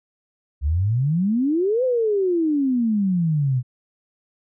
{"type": "exponential two-way sweep", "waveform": "sine", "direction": "up then down", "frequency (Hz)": [67, 523.3, 121.2], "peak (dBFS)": -17, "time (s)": [0.61, 3.63], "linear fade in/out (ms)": 50, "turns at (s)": 1.84, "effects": []}